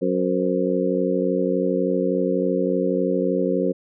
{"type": "harmonic tone with a mistuned harmonic", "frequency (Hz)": 92.5, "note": "F#2", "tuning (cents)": 0, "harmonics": [2, 3, 4, 5, 6], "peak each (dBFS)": [-25, -25, -25, -25, -25], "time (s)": [0.01, 3.73], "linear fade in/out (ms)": 20, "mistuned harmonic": 6, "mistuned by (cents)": -93, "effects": []}